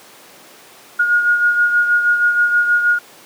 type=beating tone pair; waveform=sine; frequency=1434 / 1440.3 Hz; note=F6 / F#6; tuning=+45 / -47 cents; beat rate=6.3 Hz; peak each=-12 / -21 dBFS; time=0.99-2.99 s; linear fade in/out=10 ms; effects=pink hiss -42 dBFS RMS until 3.25 s + high-pass 300 Hz 12 dB/octave